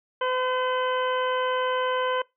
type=harmonic tone; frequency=509 Hz; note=C5; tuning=48 cents flat; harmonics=1 / 2 / 3 / 4 / 5 / 6; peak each=-26 / -27 / -32 / -39 / -43 / -36 dBFS; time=0.21-2.22 s; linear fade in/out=5 ms; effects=noise-tail reverb RT60 0.2 s tail -22 dB re dry